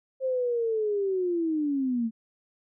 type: linear sweep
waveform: sine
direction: down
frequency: 531 to 220 Hz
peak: -24 dBFS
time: 0.2-2.11 s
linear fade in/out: 50 ms
effects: none